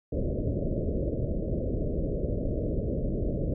pink low-pass noise, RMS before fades -29 dBFS, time 0.12-3.54 s, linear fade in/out 5 ms, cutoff 620 Hz, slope 96 dB/octave, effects none

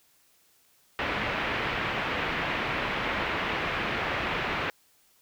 white low-pass noise, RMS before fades -30 dBFS, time 0.99-4.7 s, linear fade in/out 0 ms, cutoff 2600 Hz, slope 24 dB/octave, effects white hiss -64 dBFS RMS until 5.21 s

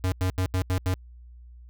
square tone bursts at uneven times, 92.5 Hz, F#2, in tune, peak -23 dBFS, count 6, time 0.04-0.12 / 0.21-0.3 / 0.38-0.46 / 0.54-0.62 / 0.7-0.78 / 0.86-0.94 s, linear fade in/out 0 ms, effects added 60 Hz sine -44 dBFS peak until 1.69 s

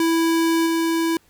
square tone with level steps, 329.6 Hz, E4, in tune, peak -17 / -19 dBFS, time 0-1.17 s, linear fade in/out 2 ms, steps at 0.66 s, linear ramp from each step 10 ms, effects pink hiss -58 dBFS RMS until 1.29 s

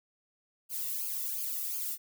violet noise with flanger, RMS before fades -35 dBFS, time 0.69-1.98 s, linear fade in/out 50 ms, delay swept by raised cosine 0.52 to 1.3 ms, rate 2.8 Hz, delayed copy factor -1, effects none

